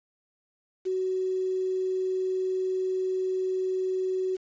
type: tone with quantisation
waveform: sine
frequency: 373.9 Hz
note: F#4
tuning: 18 cents sharp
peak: -25 dBFS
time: 0.85-4.37 s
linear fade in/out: 20 ms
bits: 8
effects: resampled to 16000 Hz